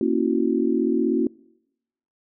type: chord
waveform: sine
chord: F# dominant seventh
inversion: first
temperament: equal with one note detuned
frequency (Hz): 233.1 / 273.8 / 329.6 / 370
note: A#3 / C#4 / E4 / F#4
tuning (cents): 0 / -21 / 0 / 0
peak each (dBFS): -24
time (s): 0.01-1.27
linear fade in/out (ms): 2
effects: noise-tail reverb RT60 0.9 s tail -25 dB re dry